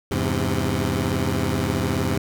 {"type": "chord", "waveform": "15% pulse", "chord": "E augmented", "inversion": "none", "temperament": "equal with one note detuned", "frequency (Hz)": [82.41, 101.28, 130.81], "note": ["E2", "G#2", "B#2"], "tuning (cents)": [0, -43, 0], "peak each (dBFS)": -19, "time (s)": [0.11, 2.18], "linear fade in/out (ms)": 5, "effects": []}